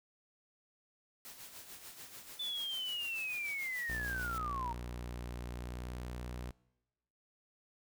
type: noise with tremolo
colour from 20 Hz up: white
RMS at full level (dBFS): -49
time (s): 1.25-4.38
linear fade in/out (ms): 0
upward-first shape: sine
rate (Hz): 6.8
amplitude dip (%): 55
type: linear sweep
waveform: sine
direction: down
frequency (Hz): 3520 to 908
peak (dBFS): -36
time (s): 2.39-4.73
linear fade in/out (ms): 10
type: tone with pitch glide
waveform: sawtooth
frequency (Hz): 60.3 to 61.18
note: B1 to B1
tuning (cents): -41 to -16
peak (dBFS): -37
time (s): 3.89-6.51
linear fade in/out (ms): 5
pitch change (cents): +25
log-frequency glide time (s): 5.51-5.92
effects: noise-tail reverb RT60 1.0 s tail -23 dB re dry